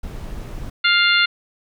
brown noise, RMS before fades -30 dBFS, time 0.03-0.7 s, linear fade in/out 5 ms
harmonic tone, 700 Hz, F5, 4 cents sharp, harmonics 2 / 3 / 4 / 5 / 6, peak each -17 / -19 / -20 / -21 / -22 dBFS, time 0.84-1.26 s, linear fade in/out 10 ms
effects none

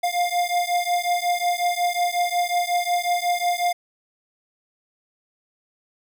square beating tone pair, 702 / 707.5 Hz, F5 / F5, +9 / +22 cents, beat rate 5.5 Hz, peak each -24 dBFS, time 0.03-3.73 s, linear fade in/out 10 ms, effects none

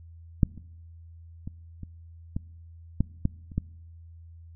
clicks, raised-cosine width 5 ms, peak -6 / -29 / -23 / -26 / -17 / -10 / -11 / -30 / -13 dBFS, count 9, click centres 0.432 / 0.577 / 1.475 / 1.833 / 2.365 / 3.006 / 3.254 / 3.518 / 3.58 s, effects noise-tail reverb RT60 0.9 s tail -25 dB re dry + added 83 Hz sine -45 dBFS peak until 4.55 s

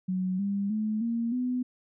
sine tone with pitch steps, 185.3 / 199.75 / 215.3 / 232.1 / 250.2 Hz, F#3 / G3 / A3 / A#3 / B3, +3 / +33 / -37 / -7 / +23 cents, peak -26 dBFS, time 0.08-1.63 s, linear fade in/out 10 ms, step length 310 ms, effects none

